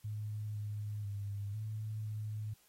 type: tone with pitch steps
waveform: sine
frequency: 106.2 / 104.7 / 101.1 / 108.3 / 107.1 Hz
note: G#2 / G#2 / G#2 / A2 / A2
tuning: +39 / +15 / -46 / -27 / -46 cents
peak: -37 dBFS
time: 0.04-2.54 s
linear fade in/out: 10 ms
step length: 500 ms
effects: white hiss -68 dBFS RMS until 2.68 s + AAC 48 kbps